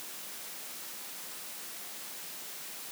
white high-pass noise, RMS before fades -43 dBFS, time 0-2.91 s, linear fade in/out 0 ms, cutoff 150 Hz, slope 48 dB/octave, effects none

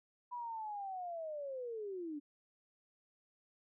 sine linear sweep, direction down, 987.8 to 281.5 Hz, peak -40 dBFS, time 0.31-2.2 s, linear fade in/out 20 ms, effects none

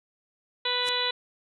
harmonic tone, 493.9 Hz, B4, in tune, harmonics 1 / 2 / 3 / 4 / 5 / 6 / 7 / 8, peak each -34 / -33 / -36 / -35 / -37 / -34 / -32 / -29 dBFS, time 0.65-1.11 s, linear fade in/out 5 ms
white noise with exponential growth, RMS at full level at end -31 dBFS, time 0.81-0.89 s, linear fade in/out 1 ms, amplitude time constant 17 ms
effects resampled to 24000 Hz

